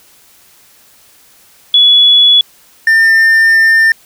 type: tone pair in turn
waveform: sine / triangle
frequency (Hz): 3400 / 1801.1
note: G#7 / A6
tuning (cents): +40 / +40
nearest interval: major seventh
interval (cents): 1100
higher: first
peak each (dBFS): -3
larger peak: neither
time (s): 1.74-2.41 / 2.87-3.92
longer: second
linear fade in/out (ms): 2
effects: white hiss -45 dBFS RMS until 4.05 s